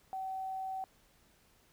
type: tone with quantisation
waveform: sine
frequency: 762 Hz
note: G5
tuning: 49 cents flat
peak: -36 dBFS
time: 0.13-0.84 s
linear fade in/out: 0 ms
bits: 11
effects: pink hiss -67 dBFS RMS until 1.72 s